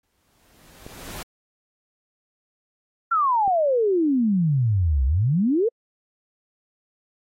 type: noise with exponential growth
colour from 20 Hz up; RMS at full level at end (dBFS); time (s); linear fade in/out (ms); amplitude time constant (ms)
pink; -34; 0.03-1.23; 5; 260
type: clicks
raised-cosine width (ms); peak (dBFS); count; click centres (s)
2; -24; 2; 0.865 / 3.478
type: exponential two-way sweep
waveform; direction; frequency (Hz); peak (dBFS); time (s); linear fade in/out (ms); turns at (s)
sine; down then up; 1396.9 to 62.3 to 488.5; -17; 3.11-5.69; 10; 5.05
effects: AAC 48 kbps